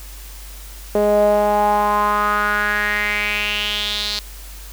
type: tone with band-pass filter sweep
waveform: sawtooth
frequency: 207.7 Hz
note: G#3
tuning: in tune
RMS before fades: -18 dBFS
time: 0.95-4.19 s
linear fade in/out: 0 ms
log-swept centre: 520 to 4300 Hz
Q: 4.8
effects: added 49 Hz sine -34 dBFS peak until 4.72 s + white hiss -40 dBFS RMS until 4.72 s